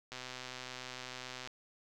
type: click train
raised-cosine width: 0.2 ms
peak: -26 dBFS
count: 173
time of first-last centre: 0.12-1.474 s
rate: 127 Hz
effects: none